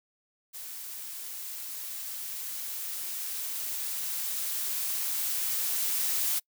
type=noise with level ramp; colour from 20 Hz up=blue; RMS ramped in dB=-41 to -28 dBFS; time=0.53-6.4 s; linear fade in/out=20 ms; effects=noise-tail reverb RT60 0.1 s tail -26 dB re dry